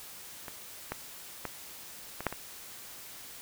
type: clicks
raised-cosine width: 0.5 ms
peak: -25 / -18 / -19 / -22 / -12 / -22 dBFS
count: 6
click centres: 0.482 / 0.92 / 1.453 / 2.206 / 2.267 / 2.326 s
effects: white hiss -47 dBFS RMS until 3.41 s